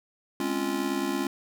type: chord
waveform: square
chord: Db major seventh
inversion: second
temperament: just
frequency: 207.9 / 259.9 / 277.2 / 346.5 Hz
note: Ab3 / C4 / Db4 / F4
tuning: +2 / -11 / 0 / -14 cents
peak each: -35 / -36 / -31 / -32 dBFS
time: 0.4-1.27 s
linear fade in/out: 2 ms
effects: none